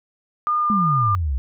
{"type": "tone with vibrato", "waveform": "sine", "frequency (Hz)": 1207, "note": "D6", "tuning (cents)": 47, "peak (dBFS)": -17, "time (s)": [0.47, 1.15], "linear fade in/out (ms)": 0, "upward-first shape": "sine", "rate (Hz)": 2.8, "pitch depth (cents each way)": 12}
{"type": "exponential sweep", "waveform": "sine", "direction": "down", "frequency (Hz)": [220, 61.5], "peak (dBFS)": -19, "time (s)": [0.7, 1.38], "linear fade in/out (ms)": 0}
{"effects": []}